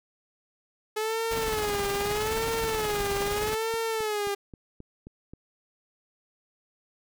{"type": "tone with vibrato", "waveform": "sawtooth", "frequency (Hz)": 426.6, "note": "G#4", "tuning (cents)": 46, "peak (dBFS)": -23, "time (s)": [0.96, 4.35], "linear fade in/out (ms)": 10, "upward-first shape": "sine", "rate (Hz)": 0.8, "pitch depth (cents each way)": 110}
{"type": "noise with tremolo", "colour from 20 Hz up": "pink", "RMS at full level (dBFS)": -32, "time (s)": [1.31, 3.55], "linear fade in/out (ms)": 5, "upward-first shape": "triangle", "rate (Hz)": 19, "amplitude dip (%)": 60}
{"type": "click train", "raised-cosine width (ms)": 3, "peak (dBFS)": -30, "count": 12, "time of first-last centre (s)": [2.41, 5.336], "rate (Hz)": 3.76}
{"effects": []}